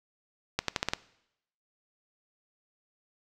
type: accelerating click train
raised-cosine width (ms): 0.2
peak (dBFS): -9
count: 6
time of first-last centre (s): 0.59-0.935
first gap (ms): 93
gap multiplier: 0.85
effects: noise-tail reverb RT60 0.8 s tail -20 dB re dry